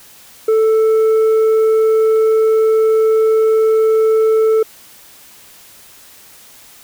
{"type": "tone with tanh clipping", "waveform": "sine", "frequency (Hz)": 440.5, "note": "A4", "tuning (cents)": 2, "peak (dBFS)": -10, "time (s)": [0.48, 4.63], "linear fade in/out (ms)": 5, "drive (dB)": 4, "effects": ["white hiss -42 dBFS RMS until 6.83 s"]}